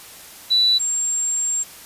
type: tone pair in turn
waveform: sine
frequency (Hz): 3960 / 7445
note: B7 / A#8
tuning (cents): +4 / -3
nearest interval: major seventh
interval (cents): 1093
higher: second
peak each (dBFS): -13 / -19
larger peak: first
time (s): 0.5-0.79 / 0.79-1.64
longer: second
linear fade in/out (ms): 20
effects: white hiss -41 dBFS RMS until 1.85 s + resampled to 32000 Hz